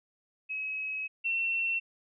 sine tone pair in turn, 2558 / 2707 Hz, D#7 / E7, +47 / +45 cents, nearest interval minor second, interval 98 cents, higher second, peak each -32 / -27 dBFS, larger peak second, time 0.49-1.08 / 1.24-1.8 s, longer first, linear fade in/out 20 ms, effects none

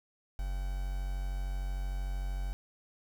triangle tone with quantisation, 46.57 Hz, F#1, 12 cents sharp, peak -30 dBFS, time 0.39-2.53 s, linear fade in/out 0 ms, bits 8, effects none

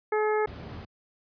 harmonic tone, 427.1 Hz, G#4, 48 cents sharp, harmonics 1 / 2 / 3 / 4 / 5, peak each -24 / -30 / -34 / -36 / -38 dBFS, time 0.12-0.46 s, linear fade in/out 5 ms
brown noise, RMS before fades -35 dBFS, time 0.47-0.85 s, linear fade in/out 5 ms
effects high-pass 100 Hz 12 dB/octave + resampled to 11025 Hz

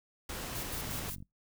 pink noise, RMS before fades -40 dBFS, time 0.29-1.1 s, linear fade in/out 5 ms
blue noise with tremolo, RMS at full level -41 dBFS, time 0.54-1.16 s, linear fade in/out 20 ms, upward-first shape square, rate 5.5 Hz, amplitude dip 65%
click train, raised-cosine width 5 ms, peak -35 dBFS, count 20, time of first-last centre 0.83-1.225 s, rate 48.1 Hz
effects noise-tail reverb RT60 0.2 s tail -25 dB re dry

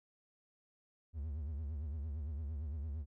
triangle tone with vibrato, 75 Hz, D2, 37 cents sharp, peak -36 dBFS, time 1.13-3.06 s, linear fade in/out 50 ms, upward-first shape triangle, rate 8.8 Hz, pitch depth 190 cents each way, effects none

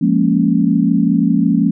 sine chord, Bb minor seventh, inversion second, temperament equal, 174.61 / 207.7 / 233.1 / 277.2 Hz, F3 / Ab3 / Bb3 / Db4, 0 / 0 / 0 / 0 cents, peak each -16 dBFS, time 0.01-1.71 s, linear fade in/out 10 ms, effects none

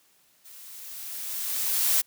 blue noise with level ramp, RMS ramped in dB -48 to -21 dBFS, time 0.44-2.02 s, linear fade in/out 20 ms, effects white hiss -63 dBFS RMS until 2.06 s + high-pass 100 Hz 12 dB/octave

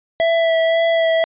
square tone with vibrato, 659.3 Hz, E5, in tune, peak -14 dBFS, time 0.2-1.24 s, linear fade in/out 0 ms, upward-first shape sine, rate 1.9 Hz, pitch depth 16 cents each way, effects resampled to 8000 Hz

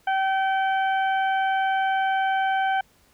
harmonic tone, 770 Hz, G5, 31 cents flat, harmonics 1 / 2 / 3 / 4, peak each -21 / -27 / -37 / -38 dBFS, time 0.07-2.81 s, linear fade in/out 5 ms, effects pink hiss -60 dBFS RMS until 3.13 s

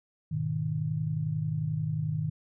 sine chord, G# minor, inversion none, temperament equal with one note detuned, 103.83 / 123.47 / 154.85 Hz, G#2 / B2 / D#3, 0 / 0 / -8 cents, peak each -35 / -35 / -29 dBFS, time 0.31-2.3 s, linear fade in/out 10 ms, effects none

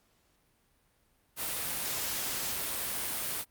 white noise, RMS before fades -34 dBFS, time 1.36-3.45 s, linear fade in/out 50 ms, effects pink hiss -70 dBFS RMS until 3.5 s + Opus 48 kbps

